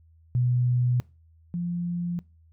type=tone pair in turn; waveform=sine; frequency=123.47 / 173.96 Hz; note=B2 / F3; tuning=0 / -6 cents; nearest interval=tritone; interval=594 cents; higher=second; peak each=-20 / -26 dBFS; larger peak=first; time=0.35-1 / 1.54-2.19 s; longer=neither; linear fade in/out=0 ms; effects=noise-tail reverb RT60 0.3 s tail -23 dB re dry + added 81 Hz sine -54 dBFS peak until 2.52 s